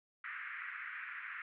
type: band-pass noise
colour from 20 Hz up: white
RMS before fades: -45 dBFS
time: 0.24-1.42 s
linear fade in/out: 2 ms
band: 1300 to 2200 Hz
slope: 48 dB/octave
effects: none